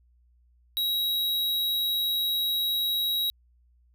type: tone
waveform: square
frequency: 3843 Hz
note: B7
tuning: 48 cents flat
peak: -25 dBFS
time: 0.77-3.3 s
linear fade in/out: 0 ms
effects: added 60 Hz sine -59 dBFS peak until 3.94 s